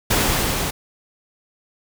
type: noise with level ramp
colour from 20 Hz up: pink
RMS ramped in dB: -17 to -24 dBFS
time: 0.1-0.71 s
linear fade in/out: 10 ms
effects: none